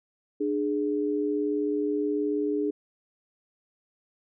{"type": "tone pair together", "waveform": "sine", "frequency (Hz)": [297.7, 416.4], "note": ["D4", "G#4"], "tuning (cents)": [24, 5], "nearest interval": "tritone", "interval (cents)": 581, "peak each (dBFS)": -27, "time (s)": [0.4, 2.71], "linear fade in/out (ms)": 10, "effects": []}